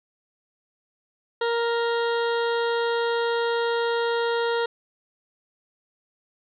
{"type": "harmonic tone", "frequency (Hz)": 467.3, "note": "A#4", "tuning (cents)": 4, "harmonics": [1, 2, 3, 4, 6, 7, 8, 9], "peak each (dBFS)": [-23, -29, -31, -35, -42, -39, -40, -42], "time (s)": [1.41, 4.66], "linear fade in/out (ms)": 5, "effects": []}